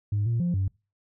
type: tone with pitch steps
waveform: sine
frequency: 103.2 / 116.6 / 174.8 / 95.8 Hz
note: G#2 / A#2 / F3 / G2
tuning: -10 / +1 / +2 / -39 cents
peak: -21 dBFS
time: 0.12-0.68 s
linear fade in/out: 5 ms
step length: 140 ms
effects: noise-tail reverb RT60 0.3 s tail -25 dB re dry + tanh soft clip ceiling -20 dBFS